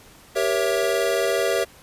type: chord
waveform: square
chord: G diminished seventh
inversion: none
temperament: equal with one note detuned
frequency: 392 / 473.5 / 554.4 / 659.3 Hz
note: G4 / Bb4 / Db5 / Fb5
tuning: 0 / +27 / 0 / 0 cents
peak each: -26 dBFS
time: 0.35-1.65 s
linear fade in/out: 20 ms
effects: pink hiss -49 dBFS RMS until 1.82 s + resampled to 32000 Hz